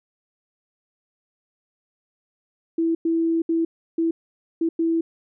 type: tone bursts at uneven times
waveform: sine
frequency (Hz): 329.6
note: E4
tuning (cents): 0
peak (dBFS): -18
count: 6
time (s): 2.78-2.95 / 3.05-3.42 / 3.49-3.65 / 3.98-4.11 / 4.61-4.69 / 4.79-5.01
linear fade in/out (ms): 5
effects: none